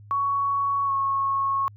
sine tone with pitch glide, 1117 to 1096.5 Hz, C#6 to C#6, +13 to -19 cents, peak -21 dBFS, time 0.11-1.68 s, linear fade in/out 0 ms, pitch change -32 cents, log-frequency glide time 0.85-0.92 s, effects added 103 Hz sine -44 dBFS peak until 1.76 s

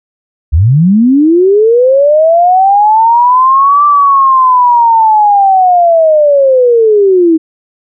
sine linear two-way sweep, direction up then down, 66 to 1174.7 to 314.1 Hz, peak -3 dBFS, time 0.52-7.38 s, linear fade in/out 20 ms, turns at 3.85 s, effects none

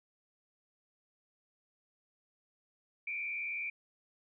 sine tone with frequency modulation, 2358 Hz, D7, 6 cents sharp, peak -35 dBFS, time 3.07-3.7 s, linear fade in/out 5 ms, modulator 78.8 Hz, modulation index 1.1, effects none

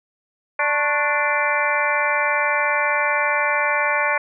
harmonic tone with a mistuned harmonic, 293.7 Hz, D4, in tune, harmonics 2 / 3 / 4 / 5 / 6 / 7 / 8, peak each -25 / -25 / -25 / -25 / -25 / -25 / -25 dBFS, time 0.59-4.18 s, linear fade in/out 5 ms, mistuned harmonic 4, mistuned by -110 cents, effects none

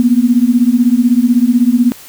sine beating tone pair, 234.3 / 250.3 Hz, A#3 / B3, +9 / +23 cents, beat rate 16 Hz, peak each -10 dBFS, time 0-1.92 s, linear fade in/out 0 ms, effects white hiss -36 dBFS RMS until 2.08 s

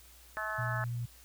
harmonic tone, 215.5 Hz, A3, 36 cents flat, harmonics 3 / 4 / 5 / 6 / 7 / 8, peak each -42 / -43 / -43 / -40 / -41 / -38 dBFS, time 0.37-0.84 s, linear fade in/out 0 ms
sine tone, 119.5 Hz, A#2, 43 cents sharp, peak -33 dBFS, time 0.58-1.06 s, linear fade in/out 10 ms
effects added 60 Hz sine -58 dBFS peak until 1.24 s + white hiss -58 dBFS RMS until 1.24 s

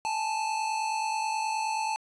square tone pair together, 830.6 / 880 Hz, G#5 / A5, 0 / 0 cents, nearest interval minor second, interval 100 cents, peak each -36 / -29 dBFS, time 0.05-1.96 s, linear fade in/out 0 ms, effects resampled to 22050 Hz + 11-bit

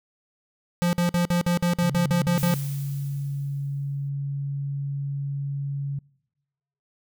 square tone bursts, 174.61 Hz, F3, in tune, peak -20 dBFS, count 11, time 0.82-2.54 s, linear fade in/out 0 ms, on 110 ms, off 51 ms
sine tone, 140.1 Hz, C#3, 19 cents sharp, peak -26 dBFS, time 1.82-5.99 s, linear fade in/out 5 ms
blue noise with exponential decay, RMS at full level -33 dBFS, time 2.38-4.09 s, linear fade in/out 2 ms, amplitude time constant 370 ms
effects noise-tail reverb RT60 1.0 s tail -26 dB re dry

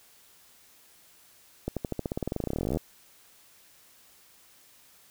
accelerating click train, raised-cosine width 2 ms, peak -16 dBFS, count 30, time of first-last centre 1.68-2.771 s, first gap 87 ms, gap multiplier 0.93, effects white hiss -58 dBFS RMS until 5.1 s

